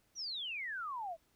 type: exponential sweep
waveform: sine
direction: down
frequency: 6030 to 630 Hz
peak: -38 dBFS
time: 0.15-1.17 s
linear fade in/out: 50 ms
effects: pink hiss -73 dBFS RMS until 1.35 s